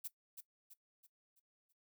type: noise with echo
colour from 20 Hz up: violet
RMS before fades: -43 dBFS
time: 0.04-0.08 s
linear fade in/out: 10 ms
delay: 330 ms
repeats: 5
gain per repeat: -7 dB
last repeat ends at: 1.73 s
effects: noise-tail reverb RT60 0.1 s tail -17 dB re dry